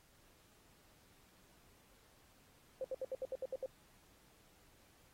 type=tone bursts; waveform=sine; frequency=523.3 Hz; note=C5; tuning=in tune; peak=-37 dBFS; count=9; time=2.81-3.66 s; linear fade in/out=2 ms; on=34 ms; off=68 ms; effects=pink hiss -68 dBFS RMS until 5.13 s + AAC 48 kbps